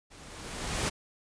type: noise with level ramp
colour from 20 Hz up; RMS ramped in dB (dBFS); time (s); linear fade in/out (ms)
pink; -52 to -28; 0.1-0.9; 20
effects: resampled to 22050 Hz